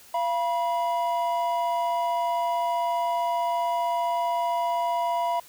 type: tone pair together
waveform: triangle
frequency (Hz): 687 / 971.6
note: F5 / B5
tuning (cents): -29 / -29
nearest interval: tritone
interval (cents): 600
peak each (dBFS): -24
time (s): 0.14-5.4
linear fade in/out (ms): 5
effects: white hiss -51 dBFS RMS until 5.48 s